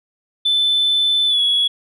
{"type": "tone with pitch glide", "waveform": "sine", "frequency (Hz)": [3519, 3364], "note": ["A7", "G#7"], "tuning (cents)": [0, 22], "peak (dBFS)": -12, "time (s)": [0.45, 1.68], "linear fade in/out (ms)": 10, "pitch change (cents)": -78, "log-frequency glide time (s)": [1.27, 1.4], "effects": ["tanh soft clip ceiling -10 dBFS"]}